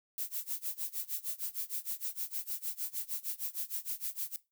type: noise with tremolo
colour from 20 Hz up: violet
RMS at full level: -35 dBFS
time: 0.18-4.36 s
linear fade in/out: 0 ms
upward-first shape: sine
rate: 6.5 Hz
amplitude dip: 95%
effects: noise-tail reverb RT60 0.2 s tail -17 dB re dry